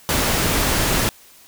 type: noise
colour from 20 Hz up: pink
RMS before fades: -19 dBFS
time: 0.09-1.09 s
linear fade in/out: 0 ms
effects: white hiss -48 dBFS RMS until 1.47 s